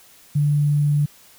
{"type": "tone with sample-and-hold", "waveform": "sine", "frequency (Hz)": 146.5, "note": "D3", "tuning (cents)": -4, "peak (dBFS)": -15, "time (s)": [0.35, 1.06], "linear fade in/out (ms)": 10, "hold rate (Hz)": 11025, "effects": ["white hiss -50 dBFS RMS until 1.38 s"]}